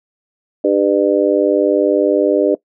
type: harmonic tone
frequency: 100 Hz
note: G2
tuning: 35 cents sharp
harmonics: 3 / 4 / 5 / 6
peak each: -16 / -16 / -16 / -16 dBFS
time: 0.64-2.55 s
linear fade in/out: 5 ms
effects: noise-tail reverb RT60 0.1 s tail -20 dB re dry